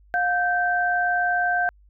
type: tone pair together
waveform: sine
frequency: 711.9 / 1558 Hz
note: F5 / G6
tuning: +33 / -11 cents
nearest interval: octave + major second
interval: 1356 cents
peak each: -22 dBFS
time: 0.14-1.69 s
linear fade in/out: 0 ms
effects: added 50 Hz sine -51 dBFS peak until 1.89 s